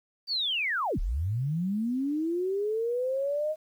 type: linear two-way sweep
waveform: sine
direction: down then up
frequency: 4699 to 30.16 to 629 Hz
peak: -26 dBFS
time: 0.27-3.56 s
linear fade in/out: 50 ms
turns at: 0.99 s
effects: 10-bit